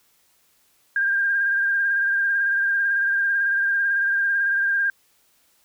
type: tone with vibrato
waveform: sine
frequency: 1600 Hz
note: G6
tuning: 35 cents sharp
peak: -18 dBFS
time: 0.96-4.9 s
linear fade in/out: 2 ms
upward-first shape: triangle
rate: 18 Hz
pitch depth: 35 cents each way
effects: white hiss -62 dBFS RMS until 5.64 s